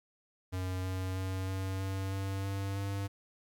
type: tone with pitch steps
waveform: square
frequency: 92.5 / 93.41 / 94.33 / 95.27 / 96.21 / 97.15 / 98.11 / 99.08 Hz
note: F#2 / F#2 / F#2 / G2 / G2 / G2 / G2 / G2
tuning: 0 / +17 / +34 / -49 / -32 / -15 / +2 / +19 cents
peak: -34 dBFS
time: 0.52-3.08 s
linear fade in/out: 20 ms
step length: 320 ms
effects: 12-bit